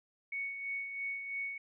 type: tone with tremolo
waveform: sine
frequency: 2223 Hz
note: C#7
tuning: 4 cents sharp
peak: -34 dBFS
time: 0.32-1.58 s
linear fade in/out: 5 ms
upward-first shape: sine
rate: 3 Hz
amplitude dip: 50%
effects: none